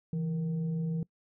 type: tone with frequency modulation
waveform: sine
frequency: 164.81 Hz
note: E3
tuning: in tune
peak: -29 dBFS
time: 0.13-1.03 s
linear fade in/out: 2 ms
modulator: 303 Hz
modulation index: 0.34
effects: noise-tail reverb RT60 0.1 s tail -23 dB re dry